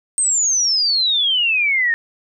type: exponential sweep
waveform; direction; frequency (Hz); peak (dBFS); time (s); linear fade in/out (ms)
sine; down; 8520 to 1810; -14; 0.18-1.94; 0
effects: none